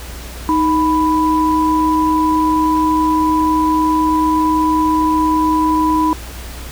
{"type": "tone pair together", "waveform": "sine", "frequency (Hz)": [312.1, 990.9], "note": ["D#4", "B5"], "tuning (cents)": [5, 5], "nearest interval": "octave + minor sixth", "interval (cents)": 2000, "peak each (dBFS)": -14, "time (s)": [0.49, 6.13], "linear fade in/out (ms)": 0, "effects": ["added 60 Hz sine -29 dBFS peak until 6.71 s", "pink hiss -33 dBFS RMS until 6.71 s"]}